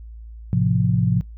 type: chord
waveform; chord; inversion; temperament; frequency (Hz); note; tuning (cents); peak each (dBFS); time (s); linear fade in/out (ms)
sine; F major; first; just; 109.13 / 130.96 / 174.61; A2 / C3 / F3; -14 / +2 / 0; -20; 0.53-1.21; 0
effects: noise-tail reverb RT60 0.2 s tail -25 dB re dry + added 56 Hz sine -35 dBFS peak until 1.37 s